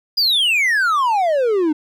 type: exponential sweep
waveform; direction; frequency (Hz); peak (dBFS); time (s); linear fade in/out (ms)
triangle; down; 4980 to 293.7; -12; 0.17-1.73; 10
effects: none